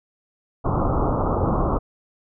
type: low-pass noise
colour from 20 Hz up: pink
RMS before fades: -21 dBFS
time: 0.64-1.79 s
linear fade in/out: 20 ms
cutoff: 1300 Hz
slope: 96 dB/octave
effects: none